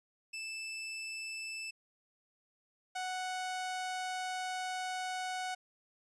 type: tone pair in turn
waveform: sawtooth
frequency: 2637 / 740 Hz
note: E7 / F#5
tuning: 0 / 0 cents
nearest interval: octave + minor seventh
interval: 2200 cents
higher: first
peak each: -36 / -32 dBFS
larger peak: second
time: 0.33-1.71 / 2.95-5.55 s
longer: second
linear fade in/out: 10 ms
effects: resampled to 22050 Hz